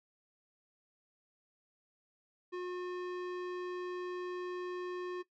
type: tone with tanh clipping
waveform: sine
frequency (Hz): 360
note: F#4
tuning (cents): -47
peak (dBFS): -39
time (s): 2.52-5.23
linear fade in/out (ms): 20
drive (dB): 17
effects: noise-tail reverb RT60 0.1 s tail -17 dB re dry